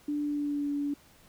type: tone with pitch glide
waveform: sine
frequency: 293.7 to 287.2 Hz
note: D4 to D4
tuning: 0 to -39 cents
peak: -28 dBFS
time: 0.08-0.94 s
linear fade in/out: 5 ms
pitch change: -39 cents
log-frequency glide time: 0.22-0.69 s
effects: pink hiss -59 dBFS RMS until 1.28 s